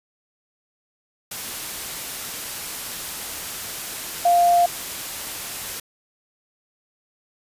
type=tone in noise; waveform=sine; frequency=698.5 Hz; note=F5; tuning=in tune; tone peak=-13 dBFS; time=4.25-4.66 s; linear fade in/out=5 ms; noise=white; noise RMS=-31 dBFS; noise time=1.31-5.8 s; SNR=+15 dB; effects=resampled to 32000 Hz